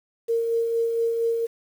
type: tone with tremolo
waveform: sine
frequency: 461 Hz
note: A#4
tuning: 19 cents flat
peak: -19 dBFS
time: 0.28-1.47 s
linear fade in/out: 20 ms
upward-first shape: sine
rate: 4.3 Hz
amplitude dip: 35%
effects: 8-bit